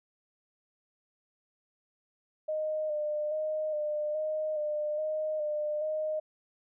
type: tone with vibrato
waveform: sine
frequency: 610 Hz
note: D#5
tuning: 34 cents flat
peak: -29 dBFS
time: 2.48-6.2 s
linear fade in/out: 10 ms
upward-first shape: square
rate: 1.2 Hz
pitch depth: 25 cents each way
effects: none